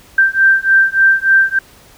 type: beating tone pair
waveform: sine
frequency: 1568 / 1571.4 Hz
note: G6 / G6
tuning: 0 / +4 cents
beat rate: 3.4 Hz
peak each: -11 dBFS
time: 0.18-1.59 s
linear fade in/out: 5 ms
effects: pink hiss -44 dBFS RMS until 1.97 s